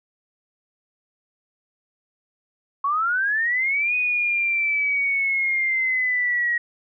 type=linear two-way sweep; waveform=sine; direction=up then down; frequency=1092 to 2489 to 1893 Hz; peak=-19 dBFS; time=2.84-6.58 s; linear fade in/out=5 ms; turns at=3.95 s; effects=none